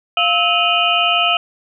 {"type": "tone cluster", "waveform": "sine", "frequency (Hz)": [698, 1297, 2490, 2828, 3035], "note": ["F5", "E6", "D#7", "F7", "F#7"], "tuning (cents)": [-1, -28, 1, 21, 43], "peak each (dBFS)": -19, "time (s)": [0.17, 1.37], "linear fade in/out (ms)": 2, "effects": []}